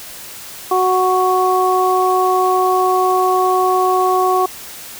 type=harmonic tone; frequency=370 Hz; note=F#4; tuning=in tune; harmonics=1 / 2 / 3; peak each=-16 / -16 / -16 dBFS; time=0.71-4.46 s; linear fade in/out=5 ms; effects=white hiss -33 dBFS RMS until 4.99 s